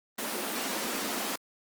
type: high-pass noise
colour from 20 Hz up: pink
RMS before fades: -33 dBFS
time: 0.18-1.36 s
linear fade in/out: 5 ms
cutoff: 200 Hz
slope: 48 dB/octave
effects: Opus 24 kbps